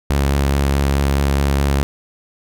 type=tone with vibrato; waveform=sawtooth; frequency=69.7 Hz; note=C#2; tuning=10 cents sharp; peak=-10 dBFS; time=0.1-1.83 s; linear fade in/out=0 ms; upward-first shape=sine; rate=4.7 Hz; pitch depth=15 cents each way; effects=none